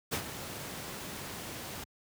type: noise with ADSR envelope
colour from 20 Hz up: pink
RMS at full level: -31 dBFS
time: 0.11-1.84 s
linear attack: 21 ms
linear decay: 83 ms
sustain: -10 dB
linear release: 4 ms
effects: high-pass 80 Hz 12 dB/octave